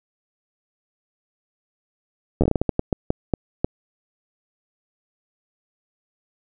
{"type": "slowing click train", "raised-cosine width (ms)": 2, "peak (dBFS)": -5, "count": 14, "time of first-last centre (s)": [2.41, 3.645], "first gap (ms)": 11, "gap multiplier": 1.32, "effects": []}